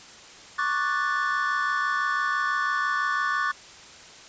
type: chord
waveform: triangle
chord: D major seventh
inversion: third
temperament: equal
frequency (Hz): 1108.7 / 1174.7 / 1480 / 1760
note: C#6 / D6 / F#6 / A6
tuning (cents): 0 / 0 / 0 / 0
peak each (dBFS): -27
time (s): 0.58-3.52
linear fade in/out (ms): 10
effects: white hiss -46 dBFS RMS until 4.28 s + resampled to 16000 Hz